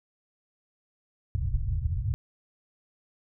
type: low-pass noise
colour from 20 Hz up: white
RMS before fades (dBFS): -28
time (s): 1.35-2.14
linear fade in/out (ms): 0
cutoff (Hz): 120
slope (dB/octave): 48
effects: none